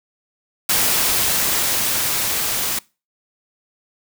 white noise with level ramp, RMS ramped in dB -17 to -22 dBFS, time 0.69-2.79 s, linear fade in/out 5 ms, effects noise-tail reverb RT60 0.3 s tail -23 dB re dry

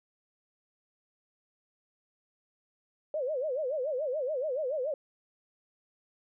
sine tone with vibrato, 559 Hz, C#5, 14 cents sharp, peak -29 dBFS, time 3.14-4.94 s, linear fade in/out 2 ms, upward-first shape sine, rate 7 Hz, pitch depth 220 cents each way, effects none

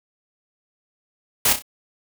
white noise with echo, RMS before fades -17 dBFS, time 1.45-1.53 s, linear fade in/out 5 ms, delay 31 ms, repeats 3, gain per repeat -8 dB, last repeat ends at 1.623 s, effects none

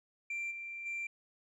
sine tone with level steps, 2360 Hz, D7, 8 cents sharp, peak -33 / -40 / -34 dBFS, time 0.3-1.07 s, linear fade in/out 5 ms, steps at 0.5 / 0.85 s, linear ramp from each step 20 ms, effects tanh soft clip ceiling -34 dBFS

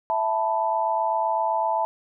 sine chord, E suspended fourth, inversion none, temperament equal, 659.3 / 880 / 987.8 Hz, E5 / A5 / B5, 0 / 0 / 0 cents, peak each -26 / -23 / -28 dBFS, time 0.1-1.85 s, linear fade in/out 0 ms, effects none

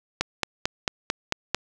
click train, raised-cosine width 0.2 ms, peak -5 dBFS, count 7, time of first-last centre 0.21-1.546 s, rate 4.49 Hz, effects none

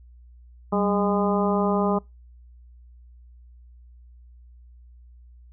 harmonic tone with a mistuned harmonic, 204.6 Hz, G#3, 26 cents flat, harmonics 1 / 2 / 3 / 4 / 5 / 6, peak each -23 / -26 / -28 / -29 / -30 / -31 dBFS, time 0.72-1.99 s, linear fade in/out 10 ms, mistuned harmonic 1, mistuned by -95 cents, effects noise-tail reverb RT60 0.2 s tail -25 dB re dry + added 60 Hz sine -46 dBFS peak until 5.52 s

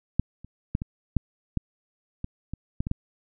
clicks, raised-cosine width 5 ms, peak -8 / -30 / -12 / -18 / -9 / -12 / -18 / -20 / -14 / -17 / -13 dBFS, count 11, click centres 0.196 / 0.446 / 0.751 / 0.819 / 1.167 / 1.573 / 2.244 / 2.536 / 2.805 / 2.869 / 2.914 s, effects none

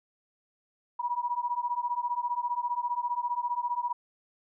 sine beating tone pair, 960 / 975 Hz, B5 / B5, -49 / -23 cents, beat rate 15 Hz, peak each -31 dBFS, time 0.99-3.93 s, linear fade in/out 10 ms, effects none

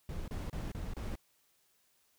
brown noise bursts, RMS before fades -39 dBFS, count 5, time 0.09-1.156 s, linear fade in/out 2 ms, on 190 ms, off 29 ms, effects white hiss -72 dBFS RMS until 2.18 s

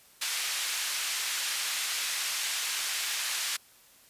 pink band-pass noise, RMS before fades -32 dBFS, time 0.21-3.57 s, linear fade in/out 10 ms, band 2100 to 11000 Hz, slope 12 dB/octave, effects white hiss -58 dBFS RMS until 4.09 s + resampled to 32000 Hz

